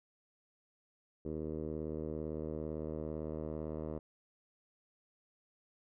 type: tone with low-pass filter sweep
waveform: 10% pulse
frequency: 77.78 Hz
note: D#2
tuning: in tune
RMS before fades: -40 dBFS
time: 1.25-3.99 s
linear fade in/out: 5 ms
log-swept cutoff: 430 to 670 Hz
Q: 2.1
effects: none